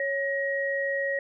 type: tone pair together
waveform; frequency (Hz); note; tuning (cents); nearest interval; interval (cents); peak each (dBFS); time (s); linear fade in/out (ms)
sine; 553.4 / 1893; C#5 / A#6; -3 / +26; octave + major sixth; 2129; -28; 0-1.19; 2
effects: none